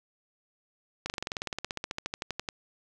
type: slowing click train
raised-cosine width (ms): 0.2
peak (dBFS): -15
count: 24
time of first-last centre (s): 1.06-2.488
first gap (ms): 39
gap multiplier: 1.04
effects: none